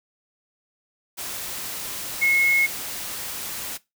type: tone in noise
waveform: sine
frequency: 2172 Hz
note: C#7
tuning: 36 cents flat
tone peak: -16 dBFS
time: 2.21-2.67 s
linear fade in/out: 20 ms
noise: white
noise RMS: -32 dBFS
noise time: 1.17-3.78 s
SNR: +13 dB
effects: noise-tail reverb RT60 0.2 s tail -19 dB re dry